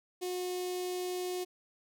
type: tone with notch filter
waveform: sawtooth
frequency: 362.4 Hz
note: F#4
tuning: 36 cents flat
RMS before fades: -36 dBFS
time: 0.21-1.45 s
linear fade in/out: 20 ms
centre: 1400 Hz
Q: 0.57
effects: none